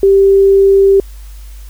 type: tone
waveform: sine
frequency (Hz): 392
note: G4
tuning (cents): 0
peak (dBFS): -4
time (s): 0.03-1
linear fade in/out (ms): 2
effects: added 50 Hz sine -28 dBFS peak until 1.69 s + white hiss -44 dBFS RMS until 1.69 s